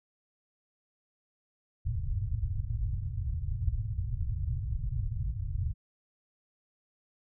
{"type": "low-pass noise", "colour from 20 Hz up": "white", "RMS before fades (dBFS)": -32, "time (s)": [1.85, 5.74], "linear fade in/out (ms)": 20, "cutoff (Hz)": 120, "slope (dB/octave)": 48, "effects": []}